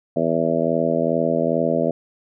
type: harmonic tone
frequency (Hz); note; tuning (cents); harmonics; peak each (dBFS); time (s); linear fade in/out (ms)
82.41; E2; 0; 2 / 3 / 4 / 5 / 6 / 7 / 8; -27 / -24 / -27 / -27 / -25 / -23 / -24; 0.16-1.91; 5
effects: none